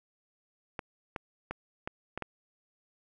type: clicks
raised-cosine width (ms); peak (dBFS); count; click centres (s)
0.5; -20; 6; 0.792 / 1.162 / 1.51 / 1.875 / 2.176 / 2.223
effects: none